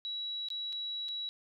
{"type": "tone with dropouts", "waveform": "sine", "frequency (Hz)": 3900, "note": "B7", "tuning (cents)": -23, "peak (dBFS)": -35, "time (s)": [0.05, 1.29], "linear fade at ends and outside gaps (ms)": 0, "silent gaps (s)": [[0.486, 0.503], [0.725, 0.728], [1.084, 1.088]], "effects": []}